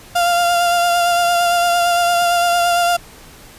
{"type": "tone with vibrato", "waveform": "35% pulse", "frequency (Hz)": 696, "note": "F5", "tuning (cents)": -6, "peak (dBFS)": -11, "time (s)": [0.15, 2.97], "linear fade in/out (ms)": 10, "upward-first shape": "sine", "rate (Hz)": 8.8, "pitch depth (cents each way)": 19, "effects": ["pink hiss -41 dBFS RMS until 3.58 s", "resampled to 32000 Hz"]}